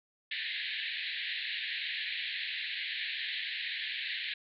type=band-pass noise; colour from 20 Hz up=pink; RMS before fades=-37 dBFS; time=0.31-4.34 s; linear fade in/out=5 ms; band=1700 to 4200 Hz; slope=96 dB/octave; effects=none